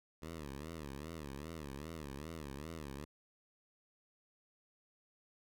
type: tone with vibrato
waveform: 10% pulse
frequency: 75 Hz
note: D2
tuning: 37 cents sharp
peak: -36 dBFS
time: 0.22-3.05 s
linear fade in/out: 5 ms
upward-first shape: sine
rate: 2.5 Hz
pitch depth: 180 cents each way
effects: none